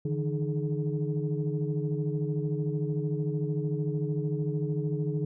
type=tone cluster; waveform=sine; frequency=147.7 / 161 / 306.7 / 422.9 Hz; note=D3 / E3 / D#4 / G#4; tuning=+10 / -41 / -25 / +31 cents; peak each=-29 / -32 / -37 / -34 dBFS; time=0.05-5.25 s; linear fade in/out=5 ms; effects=tanh soft clip ceiling -18 dBFS